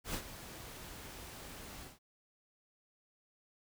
pink noise with ADSR envelope, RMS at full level -37 dBFS, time 0.04-1.99 s, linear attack 100 ms, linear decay 70 ms, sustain -12 dB, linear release 170 ms, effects none

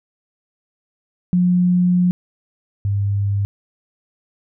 sine tone pair in turn, 179 / 100.46 Hz, F3 / G2, +43 / +43 cents, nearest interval minor seventh, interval 1000 cents, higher first, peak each -12 / -16 dBFS, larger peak first, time 1.33-2.11 / 2.85-3.45 s, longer first, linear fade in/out 0 ms, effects none

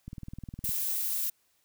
click train, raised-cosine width 5 ms, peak -28 dBFS, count 13, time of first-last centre 0.08-0.692 s, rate 19.6 Hz
violet noise, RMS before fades -31 dBFS, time 0.64-1.3 s, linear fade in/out 5 ms
effects white hiss -71 dBFS RMS until 1.64 s

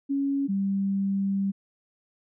sine tone pair in turn, 277.6 / 196.29 Hz, C#4 / G3, +3 / +3 cents, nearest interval tritone, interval 600 cents, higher first, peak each -23 dBFS, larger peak neither, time 0.09-0.48 / 0.48-1.52 s, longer second, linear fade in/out 20 ms, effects none

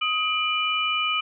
sine tone cluster, 1258 / 2385 / 2970 Hz, D#6 / D7 / F#7, +19 / +26 / +6 cents, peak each -26 dBFS, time 0.01-1.21 s, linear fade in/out 10 ms, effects none

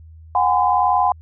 sine tone cluster, 730 / 811 / 1019 Hz, F#5 / G#5 / C6, -24 / -41 / -46 cents, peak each -18 dBFS, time 0.35-1.12 s, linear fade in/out 2 ms, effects added 80 Hz sine -39 dBFS peak until 1.21 s

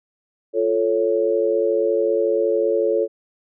sine chord, F augmented, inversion none, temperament equal, 349.2 / 440 / 554.4 Hz, F4 / A4 / C#5, 0 / 0 / 0 cents, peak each -23 / -19 / -21 dBFS, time 0.53-3.08 s, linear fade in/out 50 ms, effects none

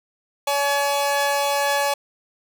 sawtooth tone pair together, 567 / 849.5 Hz, C#5 / G#5, +39 / +39 cents, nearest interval perfect fifth, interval 700 cents, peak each -18 dBFS, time 0.47-1.94 s, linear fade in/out 5 ms, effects none

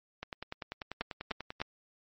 two click trains, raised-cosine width 0.3 ms, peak -16 / -22 dBFS, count 3 / 15, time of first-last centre 1.01-1.616 / 0.23-1.603 s, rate 3.3 / 10.2 Hz, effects MP3 32 kbps

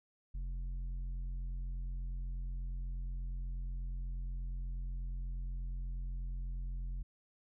sine tone with tanh clipping, 44.16 Hz, F1, 20 cents sharp, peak -38 dBFS, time 0.34-7.03 s, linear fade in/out 10 ms, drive 7 dB, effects none

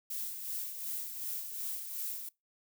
violet noise with tremolo, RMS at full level -37 dBFS, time 0.1-2.29 s, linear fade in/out 5 ms, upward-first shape sine, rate 2.7 Hz, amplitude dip 50%, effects noise-tail reverb RT60 0.2 s tail -23 dB re dry

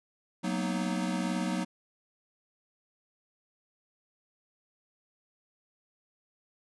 square chord, B major seventh, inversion second, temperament equal with one note detuned, 185 / 228.8 / 246.9 / 311.1 Hz, F#3 / A#3 / B3 / D#4, 0 / -32 / 0 / 0 cents, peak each -33 / -37 / -37 / -37 dBFS, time 0.43-1.65 s, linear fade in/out 20 ms, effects resampled to 24000 Hz

